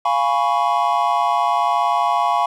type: chord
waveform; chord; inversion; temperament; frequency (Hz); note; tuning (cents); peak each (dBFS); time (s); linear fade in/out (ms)
triangle; C# dominant seventh; first; equal; 698.5 / 830.6 / 987.8 / 1108.7; E#5 / G#5 / B5 / C#6; 0 / 0 / 0 / 0; -19; 0.05-2.46; 5
effects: none